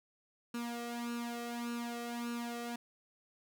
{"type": "tone with flanger", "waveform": "sawtooth", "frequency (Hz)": 237.2, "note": "A#3", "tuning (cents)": 30, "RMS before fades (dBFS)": -40, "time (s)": [0.54, 2.76], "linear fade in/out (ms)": 5, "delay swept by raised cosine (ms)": [0.73, 1.58], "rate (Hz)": 1.7, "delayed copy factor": 0.75, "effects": []}